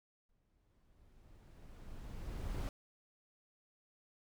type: noise with exponential growth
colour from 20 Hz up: brown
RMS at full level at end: -37 dBFS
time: 0.29-2.69 s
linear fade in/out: 1 ms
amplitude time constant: 520 ms
effects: none